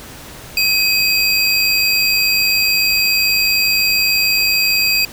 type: tone pair together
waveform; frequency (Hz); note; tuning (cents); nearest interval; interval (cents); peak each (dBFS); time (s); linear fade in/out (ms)
square; 2527 / 4740; D#7 / D8; +26 / +15; major seventh; 1089; -16; 0.57-5.05; 2
effects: pink hiss -35 dBFS RMS until 5.12 s